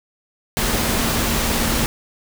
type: tone in noise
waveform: sine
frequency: 229 Hz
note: A#3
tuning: 31 cents flat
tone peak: -27 dBFS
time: 0.57-1.86 s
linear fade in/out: 0 ms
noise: pink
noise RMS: -20 dBFS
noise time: 0.57-1.86 s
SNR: -10 dB
effects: none